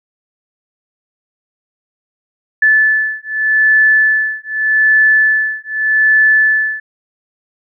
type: beating tone pair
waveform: sine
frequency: 1740 / 1740.83 Hz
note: A6 / A6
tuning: -20 / -19 cents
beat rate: 0.83 Hz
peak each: -12 dBFS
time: 2.62-6.8 s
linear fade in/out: 5 ms
effects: none